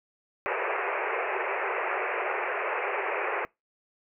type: band-pass noise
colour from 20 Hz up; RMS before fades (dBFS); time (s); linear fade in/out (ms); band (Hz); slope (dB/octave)
pink; -30; 0.46-3.45; 0; 370 to 2600; 96
effects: noise-tail reverb RT60 0.2 s tail -24 dB re dry